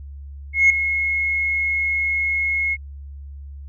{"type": "tone with ADSR envelope", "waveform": "sine", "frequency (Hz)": 2168, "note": "C#7", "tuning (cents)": -39, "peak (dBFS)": -7, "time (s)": [0.53, 2.77], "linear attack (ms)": 170, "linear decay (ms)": 4, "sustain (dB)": -11, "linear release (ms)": 42, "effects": ["tanh soft clip ceiling -6 dBFS", "added 70 Hz sine -33 dBFS peak until 3.68 s"]}